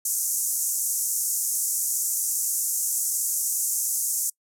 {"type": "band-pass noise", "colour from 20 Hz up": "pink", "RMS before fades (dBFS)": -26, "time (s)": [0.05, 4.3], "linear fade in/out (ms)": 5, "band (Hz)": [6300, 14000], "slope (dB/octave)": 48, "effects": ["noise-tail reverb RT60 0.1 s tail -26 dB re dry"]}